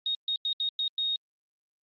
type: tone bursts at uneven times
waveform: sine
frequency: 3729 Hz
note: A#7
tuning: in tune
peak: -26 dBFS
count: 6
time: 0.06-0.15 / 0.28-0.36 / 0.45-0.53 / 0.6-0.69 / 0.79-0.88 / 0.98-1.16 s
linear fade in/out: 2 ms
effects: Opus 24 kbps